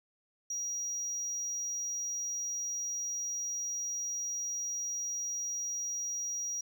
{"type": "tone", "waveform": "sine", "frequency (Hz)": 5740, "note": "F8", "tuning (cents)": 47, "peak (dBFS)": -31, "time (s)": [0.5, 6.61], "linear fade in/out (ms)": 5, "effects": ["tanh soft clip ceiling -32 dBFS", "11-bit"]}